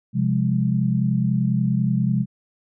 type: chord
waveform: sine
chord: F minor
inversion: second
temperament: equal with one note detuned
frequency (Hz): 130.81 / 174.61 / 204.9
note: C3 / F3 / Ab3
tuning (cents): 0 / 0 / -23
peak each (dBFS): -21 / -23 / -22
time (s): 0.13-2.26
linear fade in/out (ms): 50
effects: none